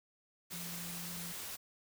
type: tone in noise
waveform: sine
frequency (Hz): 172.7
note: F3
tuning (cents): -19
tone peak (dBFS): -46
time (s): 0.52-1.33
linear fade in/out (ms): 20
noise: white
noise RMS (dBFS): -44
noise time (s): 0.5-1.57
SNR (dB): -5
effects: none